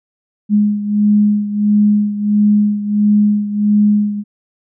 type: beating tone pair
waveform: sine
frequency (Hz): 207.7 / 209.2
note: G#3 / G#3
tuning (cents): 0 / +13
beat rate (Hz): 1.5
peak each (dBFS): -11 / -16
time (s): 0.49-4.24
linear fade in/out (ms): 50
effects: none